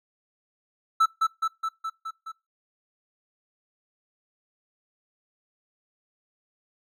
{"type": "tone with echo", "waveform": "triangle", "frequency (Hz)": 1318.5, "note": "E6", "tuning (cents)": 0, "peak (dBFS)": -14, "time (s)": [1, 1.06], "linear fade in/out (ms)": 10, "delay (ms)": 210, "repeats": 6, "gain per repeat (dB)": -3, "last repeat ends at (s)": 2.32, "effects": ["noise-tail reverb RT60 0.2 s tail -20 dB re dry"]}